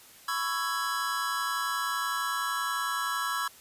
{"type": "chord", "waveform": "square", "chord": "C# minor seventh", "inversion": "third", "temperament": "just", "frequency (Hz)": [997.9, 1108.7, 1330.5, 1663.1], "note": ["B5", "C#6", "E6", "G#6"], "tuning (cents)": [18, 0, 16, 2], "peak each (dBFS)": [-37, -34, -34, -35], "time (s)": [0.28, 3.48], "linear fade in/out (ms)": 5, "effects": ["white hiss -53 dBFS RMS until 3.6 s", "resampled to 32000 Hz"]}